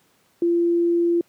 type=tone; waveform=sine; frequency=342.4 Hz; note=F4; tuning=34 cents flat; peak=-16 dBFS; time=0.42-1.21 s; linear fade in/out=2 ms; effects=pink hiss -61 dBFS RMS until 1.28 s + high-pass 150 Hz 12 dB/octave